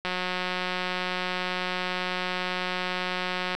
click train, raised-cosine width 0.3 ms, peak -13 dBFS, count 638, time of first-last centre 0.05-3.55 s, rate 182 Hz, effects none

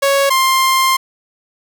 sawtooth tone pair in turn, 554.4 / 1054.2 Hz, C#5 / C6, 0 / +13 cents, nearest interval major seventh, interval 1113 cents, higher second, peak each -7 dBFS, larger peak neither, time 0.02-0.3 / 0.3-0.97 s, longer second, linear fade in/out 10 ms, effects none

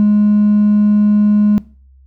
sine tone with hard clipping, 208.5 Hz, G#3, 7 cents sharp, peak -8 dBFS, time 0-1.58 s, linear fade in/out 0 ms, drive 1 dB, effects noise-tail reverb RT60 0.4 s tail -21 dB re dry + added 66 Hz sine -42 dBFS peak until 2.06 s

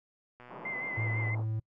click train, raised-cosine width 0.5 ms, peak -36 dBFS, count 111, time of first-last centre 0.4-1.294 s, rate 123 Hz
white band-pass noise, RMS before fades -45 dBFS, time 0.48-1.45 s, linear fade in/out 50 ms, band 140 to 1100 Hz, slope 48 dB/octave
sine tone with vibrato, 2058 Hz, C7, 29 cents flat, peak -34 dBFS, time 0.65-1.35 s, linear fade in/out 5 ms, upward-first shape sine, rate 6 Hz, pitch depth 39 cents each way
triangle tone, 110 Hz, A2, in tune, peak -28 dBFS, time 0.97-1.6 s, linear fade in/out 10 ms
effects noise-tail reverb RT60 0.1 s tail -26 dB re dry

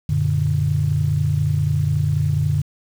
sine chord, Gb augmented, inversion none, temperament equal, 92.5 / 116.54 / 146.83 Hz, Gb2 / Bb2 / D3, 0 / 0 / 0 cents, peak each -21 / -23 / -18 dBFS, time 0.09-2.62 s, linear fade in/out 5 ms, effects tanh soft clip ceiling -7 dBFS + 7-bit

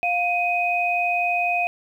sine tone pair together, 704 / 2504 Hz, F5 / D#7, +14 / +10 cents, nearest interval octave + minor seventh, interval 2196 cents, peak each -22 dBFS, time 0.03-1.67 s, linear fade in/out 0 ms, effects 9-bit

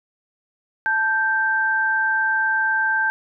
sine tone pair together, 880 / 1568 Hz, A5 / G6, 0 / 0 cents, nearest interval minor seventh, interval 1000 cents, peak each -24 / -18 dBFS, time 0.86-3.1 s, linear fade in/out 0 ms, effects none

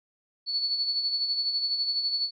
sine tone with tremolo, 4435 Hz, C#8, in tune, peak -23 dBFS, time 0.46-2.31 s, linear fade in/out 50 ms, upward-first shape sine, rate 12 Hz, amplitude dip 50%, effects none

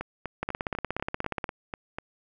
two click trains, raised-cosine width 0.5 ms, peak -14 / -18 dBFS, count 18 / 9, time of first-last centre 0.43-1.442 / 0.01-1.985 s, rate 16.8 / 4.05 Hz, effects none

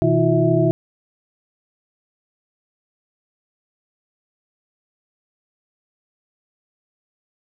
sine tone cluster, 125.9 / 162.3 / 324 / 356.4 / 653 Hz, B2 / E3 / E4 / F4 / E5, +34 / -27 / -30 / +35 / -17 cents, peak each -20 dBFS, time 0.02-0.71 s, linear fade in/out 0 ms, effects none

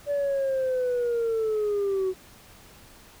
sine linear sweep, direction down, 580 to 370 Hz, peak -21 dBFS, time 0.06-2.14 s, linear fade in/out 50 ms, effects tanh soft clip ceiling -21 dBFS + pink hiss -51 dBFS RMS until 3.2 s

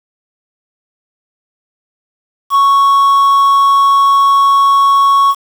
triangle tone with quantisation, 1108.7 Hz, C#6, in tune, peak -4 dBFS, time 2.5-5.35 s, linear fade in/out 50 ms, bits 5, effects none

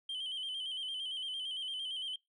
sine tone with vibrato, 3100 Hz, G7, 20 cents flat, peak -34 dBFS, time 0.09-2.16 s, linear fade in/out 5 ms, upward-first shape square, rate 8.8 Hz, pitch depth 47 cents each way, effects noise-tail reverb RT60 0.2 s tail -25 dB re dry + tanh soft clip ceiling -35 dBFS

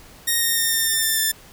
5% pulse tone with pitch steps, 1858 / 1843 / 1828.2 / 1813.5 / 1798.9 / 1784.4 / 1770 Hz, A#6 / A#6 / A#6 / A#6 / A6 / A6 / A6, -6 / -20 / -34 / -48 / +38 / +24 / +10 cents, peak -8 dBFS, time 0.27-1.32 s, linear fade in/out 10 ms, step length 150 ms, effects pink hiss -46 dBFS RMS until 1.52 s

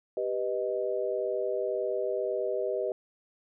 sine chord, G augmented, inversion none, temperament equal, 392 / 493.9 / 622.3 Hz, G4 / B4 / D#5, 0 / 0 / 0 cents, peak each -32 dBFS, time 0.17-2.92 s, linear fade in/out 2 ms, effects none

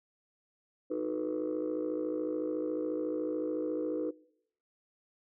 sine chord, B dominant seventh, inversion first, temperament equal with one note detuned, 311.1 / 365.1 / 440 / 493.9 Hz, D#4 / F#4 / A4 / B4, 0 / -23 / 0 / 0 cents, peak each -34 / -38 / -38 / -34 dBFS, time 0.9-4.11 s, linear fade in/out 10 ms, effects noise-tail reverb RT60 0.7 s tail -22 dB re dry + tanh soft clip ceiling -25 dBFS

